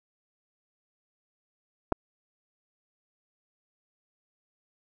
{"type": "clicks", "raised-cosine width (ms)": 1, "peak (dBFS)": [-14, -10], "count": 2, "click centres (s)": [1.921, 1.924], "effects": []}